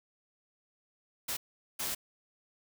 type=noise bursts at uneven times; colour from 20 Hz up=white; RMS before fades=-35 dBFS; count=2; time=1.28-1.37 / 1.79-1.95 s; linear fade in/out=10 ms; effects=none